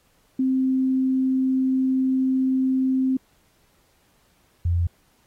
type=tone pair in turn; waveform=sine; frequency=261.6 / 86.15 Hz; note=C4 / F2; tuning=0 / -23 cents; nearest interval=octave + perfect fifth; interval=1923 cents; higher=first; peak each=-18 dBFS; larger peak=neither; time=0.39-3.17 / 4.65-4.87 s; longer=first; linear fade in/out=5 ms; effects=pink hiss -63 dBFS RMS until 5.26 s + AAC 48 kbps